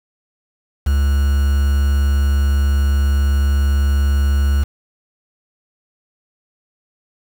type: tone with quantisation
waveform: triangle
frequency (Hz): 70.2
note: C#2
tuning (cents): +22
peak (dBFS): -10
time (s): 0.86-4.64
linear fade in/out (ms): 10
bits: 5
effects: none